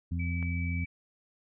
harmonic tone, 85.5 Hz, F2, 36 cents flat, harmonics 1 / 2 / 3, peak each -30 / -36 / -40 dBFS, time 0.11-0.85 s, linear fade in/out 10 ms
sine tone, 2300 Hz, D7, 37 cents flat, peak -38 dBFS, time 0.19-0.86 s, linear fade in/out 10 ms
click, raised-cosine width 0.5 ms, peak -31 dBFS, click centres 0.427 s
effects none

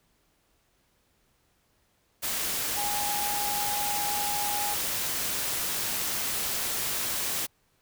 sine tone in noise, 824 Hz, G#5, 14 cents flat, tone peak -31 dBFS, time 2.76-4.75 s, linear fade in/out 20 ms, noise white, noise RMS -30 dBFS, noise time 2.22-7.47 s, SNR -4 dB, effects pink hiss -69 dBFS RMS until 7.81 s

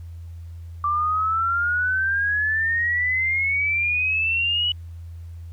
sine exponential sweep, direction up, 1168 to 2960 Hz, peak -19 dBFS, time 0.84-4.72 s, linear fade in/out 2 ms, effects added 84 Hz sine -34 dBFS peak until 5.52 s + pink hiss -61 dBFS RMS until 5.52 s

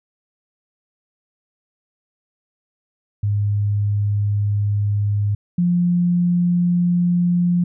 sine tone pair in turn, 102.8 / 175.66 Hz, G#2 / F3, -17 / +10 cents, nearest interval major sixth, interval 927 cents, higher second, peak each -16 / -14 dBFS, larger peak second, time 3.23-5.35 / 5.58-7.64 s, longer first, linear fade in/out 5 ms, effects none

